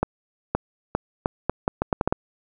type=accelerating click train; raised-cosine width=1 ms; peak=-6 dBFS; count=11; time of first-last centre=0.03-2.125 s; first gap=520 ms; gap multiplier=0.77; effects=none